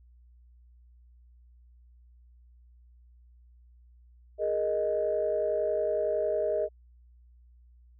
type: chord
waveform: sine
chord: Ab suspended second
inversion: none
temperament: equal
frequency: 415.3 / 466.2 / 622.3 Hz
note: Ab4 / Bb4 / Eb5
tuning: 0 / 0 / 0 cents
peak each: -31 / -32 / -27 dBFS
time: 4.38-6.69 s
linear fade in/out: 50 ms
effects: tanh soft clip ceiling -17 dBFS + added 60 Hz sine -54 dBFS peak until 7.99 s